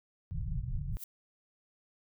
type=low-pass noise; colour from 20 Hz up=pink; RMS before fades=-35 dBFS; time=0.31-0.97 s; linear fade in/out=0 ms; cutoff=170 Hz; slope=96 dB/octave
type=noise with exponential growth; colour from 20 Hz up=violet; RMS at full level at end=-38 dBFS; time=0.92-1.04 s; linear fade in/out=5 ms; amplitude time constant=25 ms
effects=none